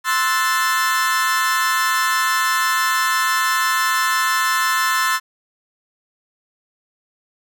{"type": "chord", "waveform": "40% pulse", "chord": "F# half-diminished seventh", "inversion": "second", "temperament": "equal", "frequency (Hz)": [1046.5, 1318.5, 1480, 1760], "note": ["C6", "E6", "F#6", "A6"], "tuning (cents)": [0, 0, 0, 0], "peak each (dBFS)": [-20, -21, -26, -20], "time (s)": [0.04, 5.2], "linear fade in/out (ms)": 50, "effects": []}